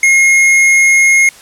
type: tone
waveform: square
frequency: 2150 Hz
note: C7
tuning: 47 cents sharp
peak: -6 dBFS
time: 0.03-1.29 s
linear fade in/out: 2 ms
effects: white hiss -38 dBFS RMS until 1.41 s + low-pass 10000 Hz 12 dB/octave